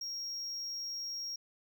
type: tone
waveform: triangle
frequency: 5590 Hz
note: F8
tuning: 1 cent sharp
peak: -36 dBFS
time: 0.01-1.36 s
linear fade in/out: 5 ms
effects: none